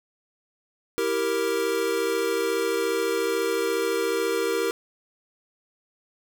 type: chord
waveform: square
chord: E diminished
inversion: none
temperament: equal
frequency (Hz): 329.6 / 392 / 466.2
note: E4 / G4 / Bb4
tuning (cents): 0 / 0 / 0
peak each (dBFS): -32 / -28 / -26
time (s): 0.98-4.71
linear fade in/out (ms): 0
effects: none